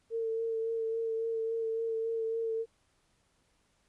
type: tone with vibrato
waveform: sine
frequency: 451.9 Hz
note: A4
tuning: 46 cents sharp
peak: -30 dBFS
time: 0.1-2.66 s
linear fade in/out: 50 ms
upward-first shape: sine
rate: 3.6 Hz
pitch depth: 19 cents each way
effects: pink hiss -72 dBFS RMS until 3.88 s + resampled to 24000 Hz